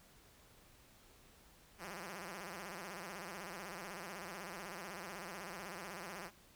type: tone with vibrato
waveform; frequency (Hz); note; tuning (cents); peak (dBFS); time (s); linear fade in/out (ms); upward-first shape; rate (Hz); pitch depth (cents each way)
5% pulse; 185; F#3; 0; -34; 1.78-6.31; 50; sine; 16; 190
effects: pink hiss -64 dBFS RMS until 6.55 s

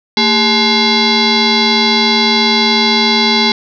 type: tone with frequency modulation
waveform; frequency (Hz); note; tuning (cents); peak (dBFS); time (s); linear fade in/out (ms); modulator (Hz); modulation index
sine; 2120; C7; +22; -8; 0.17-3.52; 2; 631; 4.1
effects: none

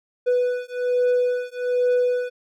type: beating tone pair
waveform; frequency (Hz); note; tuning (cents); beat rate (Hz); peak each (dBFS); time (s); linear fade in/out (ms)
triangle; 493.9 / 495.1; B4 / B4; 0 / +4; 1.2; -20; 0.26-2.3; 20
effects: none

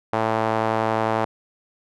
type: tone with band-pass filter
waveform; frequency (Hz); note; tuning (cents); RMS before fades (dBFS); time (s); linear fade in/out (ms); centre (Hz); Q
sawtooth; 111.1; A2; +17; -22; 0.13-1.25; 5; 820; 1.5
effects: none

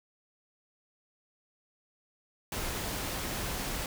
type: noise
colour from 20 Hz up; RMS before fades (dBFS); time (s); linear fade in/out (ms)
pink; -35; 2.52-3.86; 2
effects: none

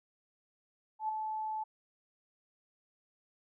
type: tone with ADSR envelope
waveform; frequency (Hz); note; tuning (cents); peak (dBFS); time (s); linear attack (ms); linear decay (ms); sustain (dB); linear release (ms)
sine; 868; A5; -24; -29; 0.99-1.64; 100; 3; -5; 12
effects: none

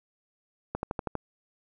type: click train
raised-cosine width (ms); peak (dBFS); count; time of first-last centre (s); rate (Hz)
1; -16; 6; 0.75-1.153; 12.4
effects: none

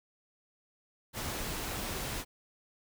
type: noise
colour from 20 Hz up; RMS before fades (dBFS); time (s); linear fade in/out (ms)
pink; -37; 1.13-2.25; 50
effects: none

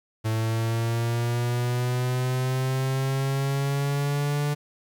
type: linear sweep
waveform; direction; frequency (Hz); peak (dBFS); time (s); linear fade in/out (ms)
45% pulse; up; 110 to 146.83; -23; 0.24-4.55; 20
effects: 10-bit

